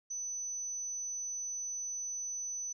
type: tone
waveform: sine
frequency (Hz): 6000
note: F#8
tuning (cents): +23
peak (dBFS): -36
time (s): 0.1-2.73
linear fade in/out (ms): 10
effects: none